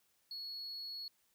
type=tone; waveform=sine; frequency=4357 Hz; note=C#8; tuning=31 cents flat; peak=-40 dBFS; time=0.31-1.08 s; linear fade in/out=2 ms; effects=tanh soft clip ceiling -40 dBFS + white hiss -75 dBFS RMS until 1.34 s